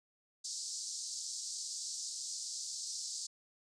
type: band-pass noise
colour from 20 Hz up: pink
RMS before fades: -42 dBFS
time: 0.44-3.27 s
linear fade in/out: 10 ms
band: 4500 to 8400 Hz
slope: 48 dB/octave
effects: resampled to 22050 Hz